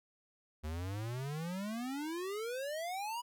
square exponential sweep, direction up, 74.1 to 987.8 Hz, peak -38 dBFS, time 0.63-3.22 s, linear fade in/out 20 ms, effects none

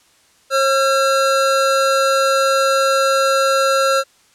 square tone pair together, 539.7 / 1360 Hz, C#5 / F6, -46 / -46 cents, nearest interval octave + major third, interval 1600 cents, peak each -16 / -17 dBFS, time 0.5-4.04 s, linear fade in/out 50 ms, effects white hiss -54 dBFS RMS until 4.34 s + low-pass 9000 Hz 12 dB/octave

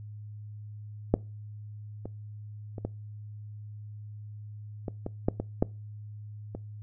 clicks, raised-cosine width 2 ms, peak -7 / -23 / -25 / -18 / -19 / -19 / -10 / -17 / -9 / -22 dBFS, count 10, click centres 1.14 / 2.056 / 2.782 / 2.85 / 4.882 / 5.064 / 5.285 / 5.4 / 5.625 / 6.55 s, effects noise-tail reverb RT60 0.3 s tail -23 dB re dry + added 105 Hz sine -40 dBFS peak until 6.82 s

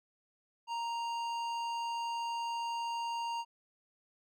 sine tone with hard clipping, 932.3 Hz, A#5, in tune, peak -36 dBFS, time 0.67-3.45 s, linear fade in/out 50 ms, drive 12 dB, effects none

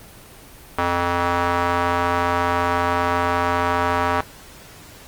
square tone with band-pass filter, 87.31 Hz, F2, in tune, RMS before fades -20 dBFS, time 0.78-4.21 s, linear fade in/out 5 ms, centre 1100 Hz, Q 1.6, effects pink hiss -43 dBFS RMS until 5.07 s + Opus 24 kbps

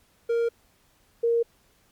triangle / sine tone pair in turn, 466.2 / 466.2 Hz, A#4 / A#4, 0 / 0 cents, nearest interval unison, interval 0 cents, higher neither, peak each -19 dBFS, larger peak neither, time 0.29-0.49 / 1.23-1.43 s, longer neither, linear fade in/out 10 ms, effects pink hiss -63 dBFS RMS until 1.91 s + MP3 96 kbps

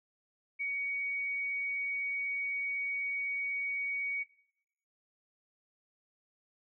sine tone with frequency modulation, 2246 Hz, C#7, 22 cents sharp, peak -32 dBFS, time 0.59-4.24 s, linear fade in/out 20 ms, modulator 73.6 Hz, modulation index 0.23, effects noise-tail reverb RT60 0.7 s tail -18 dB re dry

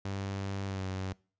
sawtooth tone with pitch glide, 98 to 94.5 Hz, G2 to F#2, 0 to +37 cents, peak -30 dBFS, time 0.05-1.13 s, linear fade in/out 5 ms, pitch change -63 cents, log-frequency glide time 0.66-0.84 s, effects noise-tail reverb RT60 0.4 s tail -24 dB re dry + resampled to 16000 Hz

